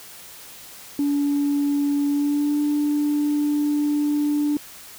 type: tone with pitch glide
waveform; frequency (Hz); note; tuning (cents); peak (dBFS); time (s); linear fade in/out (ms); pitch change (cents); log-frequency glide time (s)
sine; 286.4 to 294.3; D4 to D4; -43 to +4; -17; 0.99-4.57; 2; +47; 2.07-2.6
effects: tanh soft clip ceiling -15 dBFS + white hiss -42 dBFS RMS until 4.98 s